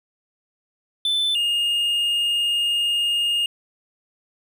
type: tone pair in turn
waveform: triangle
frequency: 3520 / 2839 Hz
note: A7 / F7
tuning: 0 / +28 cents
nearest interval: major third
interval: 372 cents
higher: first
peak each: -17 dBFS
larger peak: neither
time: 1.05-1.35 / 1.35-3.46 s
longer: second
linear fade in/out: 2 ms
effects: none